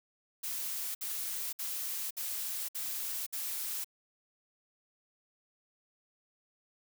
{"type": "noise bursts", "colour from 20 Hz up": "blue", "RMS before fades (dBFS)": -37, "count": 6, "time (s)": [0.43, 3.845], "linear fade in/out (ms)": 10, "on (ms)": 520, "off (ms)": 59, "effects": []}